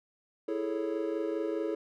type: chord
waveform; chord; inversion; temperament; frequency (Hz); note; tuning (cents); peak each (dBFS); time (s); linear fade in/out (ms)
triangle; A major seventh; second; equal; 329.6 / 415.3 / 440 / 554.4; E4 / G#4 / A4 / C#5; 0 / 0 / 0 / 0; -32 / -34 / -34 / -36; 0.48-1.75; 5
effects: none